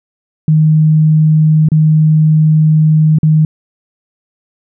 sine tone with dropouts, 155.56 Hz, D#3, in tune, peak -5 dBFS, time 0.48-3.45 s, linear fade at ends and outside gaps 2 ms, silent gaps 1.687-1.718 / 3.186-3.231 s, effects none

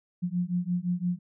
sine beating tone pair, 174.61 / 180.41 Hz, F3 / F#3, 0 / -43 cents, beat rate 5.8 Hz, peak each -29 / -29 dBFS, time 0.22-1.19 s, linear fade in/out 20 ms, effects none

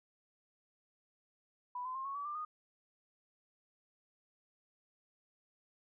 sine tone with pitch steps, 987.8 / 1025 / 1063.6 / 1103.7 / 1145.2 / 1188.3 / 1233.1 Hz, B5 / C6 / C6 / C#6 / D6 / D6 / D#6, 0 / -36 / +28 / -8 / -44 / +20 / -16 cents, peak -38 dBFS, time 1.75-2.45 s, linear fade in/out 5 ms, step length 100 ms, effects none

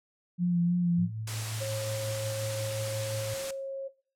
sine tone with vibrato, 174.61 Hz, F3, in tune, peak -23 dBFS, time 0.38-1.09 s, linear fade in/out 50 ms, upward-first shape sine, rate 3.2 Hz, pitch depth 26 cents each way
sine tone with tremolo, 110 Hz, A2, in tune, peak -32 dBFS, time 0.98-3.34 s, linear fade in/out 5 ms, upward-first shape sine, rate 5.6 Hz, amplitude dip 30%
white noise, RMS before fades -37 dBFS, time 1.27-3.51 s, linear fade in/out 5 ms
sine tone, 542 Hz, C#5, 39 cents flat, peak -32 dBFS, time 1.6-3.89 s, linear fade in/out 20 ms
effects noise-tail reverb RT60 0.4 s tail -19 dB re dry + low-pass 10000 Hz 12 dB/octave

